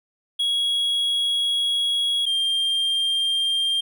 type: tone pair in turn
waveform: triangle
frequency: 3322 / 3192 Hz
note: G#7 / G7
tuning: 0 / +31 cents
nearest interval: minor second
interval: 69 cents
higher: first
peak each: -18 dBFS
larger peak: neither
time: 0.39-2.26 / 2.26-3.81 s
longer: first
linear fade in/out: 10 ms
effects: none